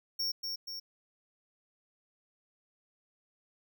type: tone with echo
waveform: square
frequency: 5500 Hz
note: F8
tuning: 27 cents flat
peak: -31 dBFS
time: 0.19-0.32 s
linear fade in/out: 10 ms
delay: 240 ms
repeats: 2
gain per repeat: -4 dB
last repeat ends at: 0.8 s
effects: none